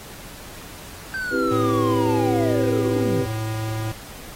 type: linear sweep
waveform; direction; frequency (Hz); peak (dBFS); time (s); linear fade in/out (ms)
triangle; down; 1568 to 87.31; -23; 1.14-3.27; 0
type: chord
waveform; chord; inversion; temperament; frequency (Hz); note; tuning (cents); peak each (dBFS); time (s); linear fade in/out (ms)
sine; C major seventh; none; equal with one note detuned; 263.1 / 329.6 / 392 / 493.9; C4 / E4 / G4 / B4; +10 / 0 / 0 / 0; -25; 1.3-3.27; 50
type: tone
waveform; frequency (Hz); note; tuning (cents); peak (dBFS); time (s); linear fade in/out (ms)
square; 110; A2; 0; -25; 1.51-3.92; 5
effects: pink hiss -40 dBFS RMS until 4.35 s + AAC 48 kbps